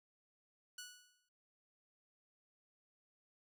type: tone with exponential decay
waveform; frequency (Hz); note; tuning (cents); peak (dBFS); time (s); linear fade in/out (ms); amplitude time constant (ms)
10% pulse; 1472; F#6; -9; -37; 0.78-1.29; 5; 110
effects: none